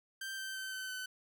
sawtooth tone with pitch steps, 1568 / 1554.5 / 1541.1 / 1527.8 / 1514.6 Hz, G6 / G6 / G6 / G6 / F#6, 0 / -15 / -30 / -45 / +40 cents, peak -36 dBFS, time 0.21-1.06 s, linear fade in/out 5 ms, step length 170 ms, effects none

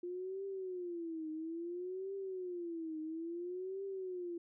sine tone with vibrato, 350 Hz, F4, 4 cents sharp, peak -39 dBFS, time 0.03-4.38 s, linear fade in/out 5 ms, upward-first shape triangle, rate 0.59 Hz, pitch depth 210 cents each way, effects none

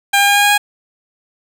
15% pulse tone with pitch steps, 801 / 805.6 / 810.3 / 815 / 819.7 / 824.5 Hz, G5 / G5 / G#5 / G#5 / G#5 / G#5, +37 / +47 / -43 / -33 / -23 / -13 cents, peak -3 dBFS, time 0.13-0.58 s, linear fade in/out 10 ms, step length 75 ms, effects none

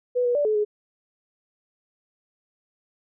sine tone with pitch steps, 494.3 / 485.6 / 583 / 429.6 / 419.4 Hz, B4 / B4 / D5 / A4 / G#4, +1 / -29 / -13 / -41 / +17 cents, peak -19 dBFS, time 0.15-0.65 s, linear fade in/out 20 ms, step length 100 ms, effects none

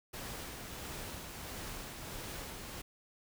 pink noise with tremolo, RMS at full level -43 dBFS, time 0.13-2.82 s, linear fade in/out 10 ms, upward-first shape sine, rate 1.5 Hz, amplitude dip 30%, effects none

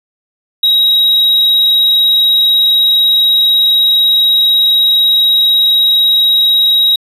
triangle tone, 3819 Hz, A#7, 41 cents sharp, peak -5 dBFS, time 0.63-6.96 s, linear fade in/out 5 ms, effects resampled to 32000 Hz

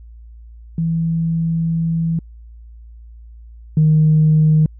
sine tone pair in turn, 164.81 / 155.17 Hz, E3 / D#3, 0 / -4 cents, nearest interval minor second, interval 104 cents, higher first, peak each -15 / -8 dBFS, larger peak second, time 0.78-2.19 / 3.77-4.66 s, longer first, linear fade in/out 2 ms, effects tanh soft clip ceiling -5 dBFS + added 57 Hz sine -36 dBFS peak until 4.79 s

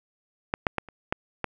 clicks, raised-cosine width 0.5 ms, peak -9 / -6 / -10 / -29 / -9 / -12 dBFS, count 6, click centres 0.539 / 0.668 / 0.783 / 0.887 / 1.125 / 1.443 s, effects none

